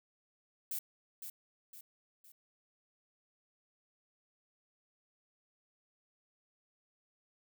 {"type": "noise with echo", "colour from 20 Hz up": "violet", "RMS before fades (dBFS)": -38, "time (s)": [0.71, 0.79], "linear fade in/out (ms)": 5, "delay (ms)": 510, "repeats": 3, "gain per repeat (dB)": -7, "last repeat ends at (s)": 2.32, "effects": []}